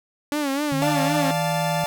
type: tone with vibrato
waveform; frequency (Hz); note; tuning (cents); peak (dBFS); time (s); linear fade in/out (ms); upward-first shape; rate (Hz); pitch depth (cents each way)
sawtooth; 284.6; C#4; +46; -18; 0.32-1.31; 0; sine; 3.9; 97
type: tone with pitch glide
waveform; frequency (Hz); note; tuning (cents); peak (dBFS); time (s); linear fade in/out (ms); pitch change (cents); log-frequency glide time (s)
sine; 149.9 to 160.66; D3 to E3; +36 to -44; -25; 0.72-1.84; 0; +120; 0.87-1.19
type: chord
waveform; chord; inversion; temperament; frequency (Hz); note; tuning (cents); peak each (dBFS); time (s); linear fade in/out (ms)
40% pulse; D minor; none; equal with one note detuned; 587.3 / 698.5 / 875.9; D5 / F5 / A5; 0 / 0 / -8; -26; 0.82-1.86; 0
effects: none